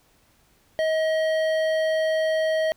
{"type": "tone with hard clipping", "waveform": "triangle", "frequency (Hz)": 634, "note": "D#5", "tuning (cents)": 32, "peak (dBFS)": -22, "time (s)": [0.79, 2.72], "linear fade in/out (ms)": 0, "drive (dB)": 15, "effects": ["pink hiss -61 dBFS RMS until 2.76 s"]}